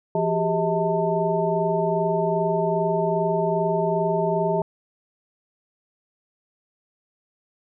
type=tone cluster; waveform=sine; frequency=169.5 / 383.1 / 405.6 / 640 / 895 Hz; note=E3 / G4 / G#4 / D#5 / A5; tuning=+49 / -40 / -41 / +49 / +29 cents; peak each=-26 / -30 / -25 / -24 / -27 dBFS; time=0.15-4.62 s; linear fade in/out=2 ms; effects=none